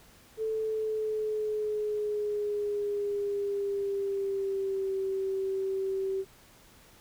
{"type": "tone with pitch glide", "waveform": "sine", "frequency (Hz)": [440, 385.3], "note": ["A4", "G4"], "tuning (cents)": [0, -30], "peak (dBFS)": -28, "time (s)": [0.37, 6.25], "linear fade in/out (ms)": 50, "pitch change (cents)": -230, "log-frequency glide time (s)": [0.48, 4.95], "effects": ["pink hiss -57 dBFS RMS until 7 s"]}